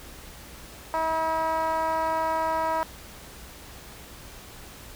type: tone with band-pass filter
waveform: 10% pulse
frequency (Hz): 321.3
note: E4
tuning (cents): -44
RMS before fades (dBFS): -26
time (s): 0.94-2.83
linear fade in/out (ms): 0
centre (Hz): 850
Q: 3.1
effects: added 60 Hz sine -50 dBFS peak until 4.95 s + pink hiss -45 dBFS RMS until 4.95 s